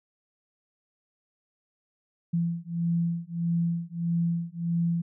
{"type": "beating tone pair", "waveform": "sine", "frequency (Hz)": [168.6, 170.2], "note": ["E3", "F3"], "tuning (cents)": [39, -44], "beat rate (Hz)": 1.6, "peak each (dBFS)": -28, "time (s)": [2.33, 5.02], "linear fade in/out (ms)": 10, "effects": []}